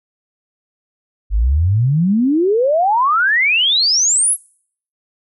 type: exponential sweep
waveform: sine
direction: up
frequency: 47.14 to 11410 Hz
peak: -11 dBFS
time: 1.3-4.37 s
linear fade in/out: 50 ms
effects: noise-tail reverb RT60 0.6 s tail -25 dB re dry